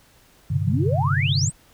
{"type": "chord", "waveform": "sine", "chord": "G suspended fourth", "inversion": "none", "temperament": "equal", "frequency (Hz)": [98, 130.81, 146.83], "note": ["G2", "C3", "D3"], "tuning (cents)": [0, 0, 0], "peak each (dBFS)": -23, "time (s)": [0.5, 1.5], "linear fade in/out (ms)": 10}
{"type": "exponential sweep", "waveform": "sine", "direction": "up", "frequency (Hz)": [97.5, 8870], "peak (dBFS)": -23, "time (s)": [0.55, 1.52], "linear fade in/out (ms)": 50}
{"effects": ["pink hiss -55 dBFS RMS until 1.73 s"]}